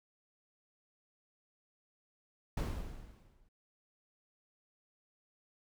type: noise with exponential decay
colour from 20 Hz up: brown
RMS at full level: -31 dBFS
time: 2.57-3.49 s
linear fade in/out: 5 ms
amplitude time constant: 200 ms
effects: none